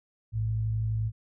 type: tone pair together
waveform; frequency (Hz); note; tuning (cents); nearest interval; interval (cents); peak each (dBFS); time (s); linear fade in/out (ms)
sine; 58.27 / 110; A#1 / A2; 0 / 0; major seventh; 1100; -35 / -26; 0.32-1.12; 50
effects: none